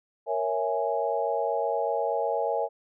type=chord; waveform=sine; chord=A# half-diminished seventh; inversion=none; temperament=equal; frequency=466.2 / 554.4 / 659.3 / 830.6 Hz; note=A#4 / C#5 / E5 / G#5; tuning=0 / 0 / 0 / 0 cents; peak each=-30 dBFS; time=0.26-2.69 s; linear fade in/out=50 ms; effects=none